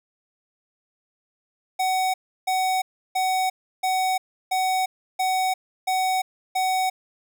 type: tone bursts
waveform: square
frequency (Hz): 750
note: F#5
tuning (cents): +23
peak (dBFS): -21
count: 8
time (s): 1.79-6.9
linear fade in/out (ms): 10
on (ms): 350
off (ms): 330
effects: none